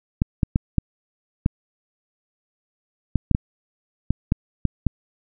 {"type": "clicks", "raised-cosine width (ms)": 5, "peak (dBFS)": -5, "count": 12, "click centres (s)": [0.219, 0.432, 0.559, 0.783, 1.461, 3.157, 3.313, 3.349, 4.106, 4.321, 4.653, 4.867], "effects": []}